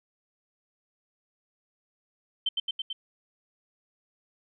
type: tone with echo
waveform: sine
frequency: 3106 Hz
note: G7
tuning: 17 cents flat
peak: -23 dBFS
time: 2.46-2.49 s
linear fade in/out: 5 ms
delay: 110 ms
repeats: 4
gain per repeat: -2 dB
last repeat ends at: 2.93 s
effects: none